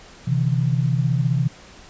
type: tone cluster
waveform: sine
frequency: 128.9 / 148.1 / 163.2 Hz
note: C3 / D3 / E3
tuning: -26 / +15 / -17 cents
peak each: -19 / -26 / -22 dBFS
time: 0.27-1.48 s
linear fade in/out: 10 ms
effects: pink hiss -45 dBFS RMS until 1.89 s + resampled to 16000 Hz